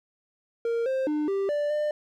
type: tone with pitch steps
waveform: triangle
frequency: 464.5 / 527 / 301 / 392.9 / 587 / 599 Hz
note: A#4 / C5 / D4 / G4 / D5 / D5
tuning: -6 / +12 / +43 / +4 / -1 / +34 cents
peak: -22 dBFS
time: 0.65-1.91 s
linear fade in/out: 2 ms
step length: 210 ms
effects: none